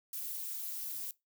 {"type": "noise with amplitude modulation", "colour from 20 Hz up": "violet", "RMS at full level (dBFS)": -36, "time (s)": [0.13, 1.11], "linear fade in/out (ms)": 2, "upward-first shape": "sine", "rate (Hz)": 294, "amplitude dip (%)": 95, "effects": ["noise-tail reverb RT60 0.2 s tail -21 dB re dry"]}